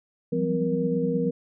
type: tone cluster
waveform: sine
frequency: 169.4 / 186.1 / 195.6 / 255.6 / 472.1 Hz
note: E3 / F#3 / G3 / C4 / A#4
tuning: +48 / +10 / -4 / -40 / +22 cents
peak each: -28 / -32 / -32 / -28 / -26 dBFS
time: 0.32-1.31 s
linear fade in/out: 10 ms
effects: none